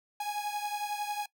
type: beating tone pair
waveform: 45% pulse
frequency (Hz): 827 / 838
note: G#5 / G#5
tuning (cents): -8 / +15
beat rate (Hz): 11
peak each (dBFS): -34 / -38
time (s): 0.2-1.26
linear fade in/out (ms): 5
effects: noise-tail reverb RT60 0.1 s tail -20 dB re dry